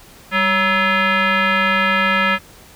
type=tone with frequency modulation; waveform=sine; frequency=196 Hz; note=G3; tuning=in tune; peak=-13 dBFS; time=0.31-2.39 s; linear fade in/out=50 ms; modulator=753 Hz; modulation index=3.2; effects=pink hiss -44 dBFS RMS until 2.75 s